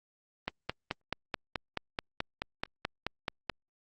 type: click train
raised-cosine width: 0.3 ms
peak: -15 dBFS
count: 15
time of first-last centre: 0.48-3.497 s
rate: 4.64 Hz
effects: Opus 24 kbps